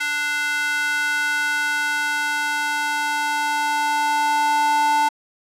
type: tone with high-pass filter sweep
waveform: square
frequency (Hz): 295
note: D4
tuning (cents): +8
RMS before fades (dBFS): -21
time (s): 0-5.09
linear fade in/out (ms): 10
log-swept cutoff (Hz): 1700 to 860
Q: 3.3
effects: low-pass 11000 Hz 12 dB/octave